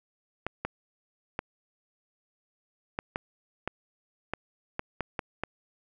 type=clicks; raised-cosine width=0.5 ms; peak=-15 dBFS; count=11; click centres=0.466 / 0.65 / 1.391 / 2.989 / 3.159 / 3.676 / 4.336 / 4.794 / 5.007 / 5.192 / 5.436 s; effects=none